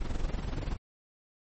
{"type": "noise with amplitude modulation", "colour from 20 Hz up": "brown", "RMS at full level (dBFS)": -29, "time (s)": [0, 0.77], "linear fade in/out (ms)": 20, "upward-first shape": "sine", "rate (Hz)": 21.1, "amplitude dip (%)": 70, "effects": ["MP3 32 kbps"]}